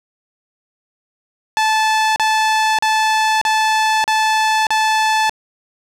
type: tone bursts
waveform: sawtooth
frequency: 872 Hz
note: A5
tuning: 16 cents flat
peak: -9 dBFS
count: 6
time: 1.57-5.295 s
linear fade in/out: 0 ms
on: 590 ms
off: 37 ms
effects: low-pass 7000 Hz 12 dB/octave + 7-bit